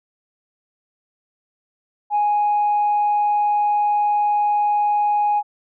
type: tone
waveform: sine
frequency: 830.6 Hz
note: G#5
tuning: in tune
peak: -14 dBFS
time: 2.1-5.43 s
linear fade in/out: 50 ms
effects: tanh soft clip ceiling -12 dBFS